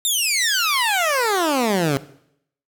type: exponential sweep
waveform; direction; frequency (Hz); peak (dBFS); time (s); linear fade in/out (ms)
15% pulse; down; 3729 to 132.5; -11; 0.05-1.97; 0
effects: noise-tail reverb RT60 0.7 s tail -17 dB re dry